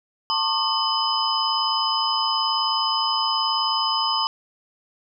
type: tone cluster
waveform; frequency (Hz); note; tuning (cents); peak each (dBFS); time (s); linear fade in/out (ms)
sine; 901 / 1093 / 1212 / 3011 / 5030; A5 / C#6 / D#6 / F#7 / D#8; +41 / -25 / -46 / +30 / +18; -26 / -26 / -30 / -27 / -24; 0.3-4.27; 0
effects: none